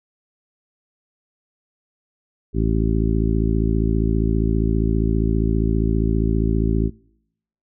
harmonic tone, 55 Hz, A1, in tune, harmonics 1 / 2 / 3 / 4 / 5 / 6 / 7, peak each -20 / -23 / -25 / -26 / -27 / -28 / -28 dBFS, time 2.53-6.91 s, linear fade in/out 50 ms, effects noise-tail reverb RT60 0.8 s tail -26 dB re dry

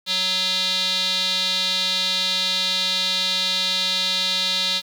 square tone with band-pass filter, 186 Hz, F#3, 9 cents sharp, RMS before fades -22 dBFS, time 0.06-4.82 s, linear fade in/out 50 ms, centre 3900 Hz, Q 5.9, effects 7-bit

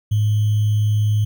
sine tone with sample-and-hold, 105.8 Hz, G#2, 33 cents sharp, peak -14 dBFS, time 0.11-1.25 s, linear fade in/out 10 ms, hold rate 3150 Hz, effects none

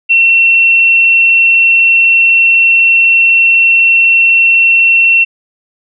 sine tone, 2712 Hz, E7, 49 cents sharp, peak -4 dBFS, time 0.09-5.25 s, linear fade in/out 20 ms, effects none

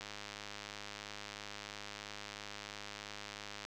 click train, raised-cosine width 0.2 ms, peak -27 dBFS, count 376, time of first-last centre 0.01-3.651 s, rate 103 Hz, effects none

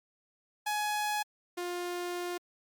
sawtooth tone pair in turn, 840 / 353.2 Hz, G#5 / F4, +19 / +20 cents, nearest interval octave + minor third, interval 1499 cents, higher first, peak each -26 / -30 dBFS, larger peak first, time 0.66-1.23 / 1.57-2.38 s, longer second, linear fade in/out 10 ms, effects Opus 48 kbps

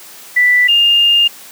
sine tone pair in turn, 1975.5 / 2816 Hz, B6 / F7, 0 / +14 cents, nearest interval tritone, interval 614 cents, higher second, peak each -7 dBFS, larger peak neither, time 0.36-0.68 / 0.68-1.28 s, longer second, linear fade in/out 10 ms, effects white hiss -36 dBFS RMS until 1.51 s + high-pass 200 Hz 12 dB/octave

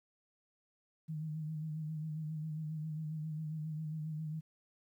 sine tone with vibrato, 155.56 Hz, D#3, in tune, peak -37 dBFS, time 1.08-4.41 s, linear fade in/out 20 ms, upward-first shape sine, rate 7.4 Hz, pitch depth 43 cents each way, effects 12-bit

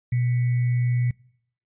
sine tone with sample-and-hold, 122.4 Hz, B2, 15 cents flat, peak -19 dBFS, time 0.12-1.11 s, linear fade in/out 5 ms, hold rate 2100 Hz, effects noise-tail reverb RT60 0.7 s tail -25 dB re dry + resampled to 8000 Hz

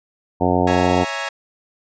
harmonic tone, 90 Hz, F#2, 47 cents flat, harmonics 1 / 2 / 3 / 4 / 5 / 6 / 7 / 8 / 9 / 10, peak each -24 / -23 / -21 / -23 / -24 / -25 / -25 / -22 / -27 / -25 dBFS, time 0.4-1.05 s, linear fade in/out 20 ms
15% pulse chord, A# half-diminished seventh, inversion first, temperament equal, 554.4 / 659.3 / 830.6 / 932.3 Hz, C#5 / E5 / G#5 / A#5, 0 / 0 / 0 / 0 cents, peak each -23 dBFS, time 0.67-1.29 s, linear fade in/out 5 ms
effects resampled to 16000 Hz

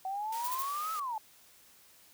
sine exponential two-way sweep, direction up then down, 750 to 1316 to 844 Hz, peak -33 dBFS, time 0.05-1.18 s, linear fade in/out 2 ms, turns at 0.93 s
white high-pass noise, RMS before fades -45 dBFS, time 0.32-1 s, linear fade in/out 5 ms, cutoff 420 Hz, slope 96 dB/octave
violet noise bursts, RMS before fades -37 dBFS, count 3, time 0.44-0.625 s, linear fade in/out 5 ms, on 39 ms, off 34 ms
effects white hiss -60 dBFS RMS until 2.13 s

